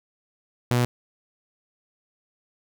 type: tone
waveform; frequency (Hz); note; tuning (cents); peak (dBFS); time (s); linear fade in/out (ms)
sawtooth; 122; B2; -21; -15; 0.71-0.85; 0
effects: none